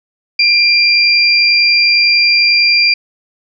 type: tone pair together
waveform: sine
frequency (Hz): 2383 / 4766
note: D7 / D8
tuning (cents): +25 / +25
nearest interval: octave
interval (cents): 1200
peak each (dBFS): -10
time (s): 0.39-2.94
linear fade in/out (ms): 5
effects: none